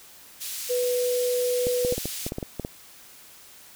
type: band-pass noise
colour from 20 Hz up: white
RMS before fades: -34 dBFS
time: 0.4-2.3 s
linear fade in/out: 20 ms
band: 2800 to 16000 Hz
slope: 12 dB/octave
type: tone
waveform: sine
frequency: 493.9 Hz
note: B4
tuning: in tune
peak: -22 dBFS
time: 0.69-1.95 s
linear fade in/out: 20 ms
type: clicks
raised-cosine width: 2 ms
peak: -16 dBFS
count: 11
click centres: 1.669 / 1.849 / 1.924 / 1.98 / 2.056 / 2.265 / 2.321 / 2.384 / 2.428 / 2.597 / 2.649 s
effects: white hiss -49 dBFS RMS until 3.75 s